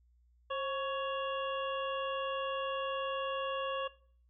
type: harmonic tone with a mistuned harmonic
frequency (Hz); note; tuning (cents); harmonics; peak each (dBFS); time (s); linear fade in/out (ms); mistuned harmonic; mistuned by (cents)
558; C#5; +11; 1 / 2 / 3 / 5 / 6; -36 / -37 / -46 / -44 / -49; 0.5-3.88; 10; 1; -73
effects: noise-tail reverb RT60 0.5 s tail -19 dB re dry + added 60 Hz sine -64 dBFS peak until 4.29 s